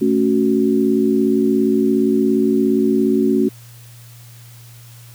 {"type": "chord", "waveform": "sine", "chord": "F# minor", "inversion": "first", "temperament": "equal", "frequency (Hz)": [220, 277.2, 370], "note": ["A3", "C#4", "F#4"], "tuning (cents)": [0, 0, 0], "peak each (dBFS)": -17, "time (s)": [0.01, 3.49], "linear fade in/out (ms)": 10, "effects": ["added 118 Hz sine -39 dBFS peak until 5.14 s", "white hiss -46 dBFS RMS until 5.14 s"]}